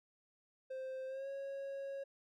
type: tone with pitch glide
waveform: triangle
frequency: 523.3 to 549.6 Hz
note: C5 to C#5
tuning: 0 to -15 cents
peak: -39 dBFS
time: 0.7-2.04 s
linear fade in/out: 10 ms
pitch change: +85 cents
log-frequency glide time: 1.07-1.28 s
effects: none